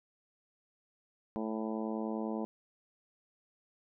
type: harmonic tone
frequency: 110 Hz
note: A2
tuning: in tune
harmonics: 2 / 3 / 4 / 5 / 6 / 7 / 8 / 9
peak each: -36 / -40 / -42 / -44 / -46 / -47 / -48 / -49 dBFS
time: 1.36-2.45 s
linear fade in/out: 0 ms
effects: none